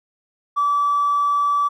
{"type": "tone with tanh clipping", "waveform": "triangle", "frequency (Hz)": 1154, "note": "D6", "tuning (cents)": -31, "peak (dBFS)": -15, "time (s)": [0.56, 1.69], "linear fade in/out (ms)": 20, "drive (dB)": 1, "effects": []}